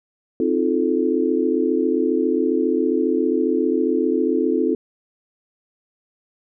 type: chord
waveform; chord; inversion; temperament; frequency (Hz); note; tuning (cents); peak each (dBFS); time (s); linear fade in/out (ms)
sine; F dominant seventh; second; just; 261.9 / 314.3 / 349.2 / 436.5; C4 / Eb4 / F4 / A4; +2 / +18 / 0 / -14; -22; 0.4-4.75; 2
effects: none